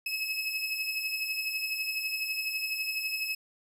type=beating tone pair; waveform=30% pulse; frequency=2568 / 2580 Hz; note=E7 / E7; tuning=-46 / -38 cents; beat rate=12 Hz; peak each=-34 / -29 dBFS; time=0.06-3.35 s; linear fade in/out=5 ms; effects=none